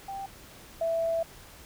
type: tone pair in turn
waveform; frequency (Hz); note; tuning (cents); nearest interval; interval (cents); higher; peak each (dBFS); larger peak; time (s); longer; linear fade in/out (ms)
sine; 784 / 661.2; G5 / E5; 0 / +5; minor third; 295; first; -34 / -25; second; 0.08-0.26 / 0.81-1.23; second; 5
effects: pink hiss -50 dBFS RMS until 1.65 s